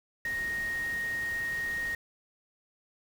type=tone in noise; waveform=sine; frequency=1864.7 Hz; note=A#6; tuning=in tune; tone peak=-30 dBFS; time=0.25-1.95 s; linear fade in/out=2 ms; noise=pink; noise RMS=-45 dBFS; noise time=0.25-1.95 s; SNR=+12 dB; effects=none